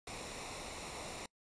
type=noise with comb filter; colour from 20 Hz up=pink; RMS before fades=-45 dBFS; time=0.07-1.26 s; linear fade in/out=2 ms; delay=0.63 ms; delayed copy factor=-0.55; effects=noise-tail reverb RT60 0.1 s tail -25 dB re dry + resampled to 22050 Hz